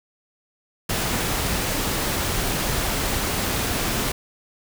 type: noise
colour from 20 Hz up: pink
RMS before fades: -24 dBFS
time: 0.89-4.12 s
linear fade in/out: 5 ms
effects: none

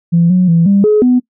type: tone with pitch steps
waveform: sine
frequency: 169.5 / 182.4 / 167.2 / 198.9 / 423.7 / 249.3 Hz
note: E3 / F#3 / E3 / G3 / G#4 / B3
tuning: +49 / -24 / +25 / +25 / +35 / +16 cents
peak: -5 dBFS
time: 0.12-1.2 s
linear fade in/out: 20 ms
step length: 180 ms
effects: noise-tail reverb RT60 0.1 s tail -22 dB re dry + tanh soft clip ceiling -1 dBFS

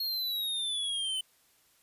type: exponential sweep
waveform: square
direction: down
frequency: 4301 to 3023 Hz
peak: -31 dBFS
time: 0-1.21 s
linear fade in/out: 5 ms
effects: white hiss -66 dBFS RMS until 1.82 s + resampled to 32000 Hz

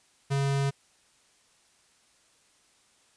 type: tone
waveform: square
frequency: 138.59 Hz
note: C#3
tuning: in tune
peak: -25 dBFS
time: 0.3-0.71 s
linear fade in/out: 20 ms
effects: white hiss -64 dBFS RMS until 3.16 s + resampled to 22050 Hz

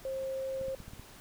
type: tone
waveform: sine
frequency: 532 Hz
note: C5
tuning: 29 cents sharp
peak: -33 dBFS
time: 0.05-0.75 s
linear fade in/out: 2 ms
type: clicks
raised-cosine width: 5 ms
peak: -34 dBFS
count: 6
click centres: 0.613 / 0.683 / 0.803 / 0.881 / 0.935 / 0.996 s
effects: pink hiss -53 dBFS RMS until 1.2 s

